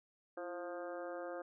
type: harmonic tone with a mistuned harmonic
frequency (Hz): 176.5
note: F3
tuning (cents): +19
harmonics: 2 / 3 / 4 / 5 / 6 / 7 / 8 / 9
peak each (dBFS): -47 / -44 / -49 / -58 / -59 / -53 / -57 / -55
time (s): 0.37-1.42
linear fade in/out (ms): 5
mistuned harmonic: 2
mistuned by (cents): -58
effects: none